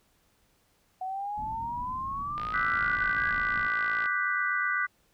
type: exponential sweep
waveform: sine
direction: up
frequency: 740 to 1661.2 Hz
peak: -31 dBFS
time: 1.01-3.31 s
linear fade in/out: 5 ms
type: low-pass noise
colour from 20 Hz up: pink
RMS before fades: -44 dBFS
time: 1.37-3.68 s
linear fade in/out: 10 ms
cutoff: 290 Hz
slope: 48 dB/octave
type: click train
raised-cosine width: 0.3 ms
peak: -24 dBFS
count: 95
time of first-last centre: 2.38-4.059 s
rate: 56 Hz
type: chord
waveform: sine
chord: G major seventh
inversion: second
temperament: equal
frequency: 1174.7 / 1480 / 1568 / 1975.5 Hz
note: D6 / F#6 / G6 / B6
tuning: 0 / 0 / 0 / 0 cents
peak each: -32 / -29 / -34 / -31 dBFS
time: 2.53-4.87 s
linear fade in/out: 20 ms
effects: pink hiss -68 dBFS RMS until 5.13 s